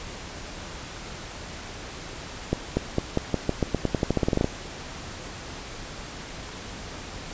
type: accelerating click train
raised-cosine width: 2 ms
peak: -8 dBFS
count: 19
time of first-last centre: 2.53-4.444 s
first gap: 240 ms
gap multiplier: 0.89
effects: pink hiss -38 dBFS RMS until 7.33 s + resampled to 16000 Hz